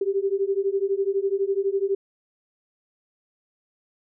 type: beating tone pair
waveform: sine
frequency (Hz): 387.1 / 399.1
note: G4 / G4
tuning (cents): -22 / +31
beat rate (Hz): 12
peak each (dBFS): -24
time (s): 0.01-1.95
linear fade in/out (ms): 5
effects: none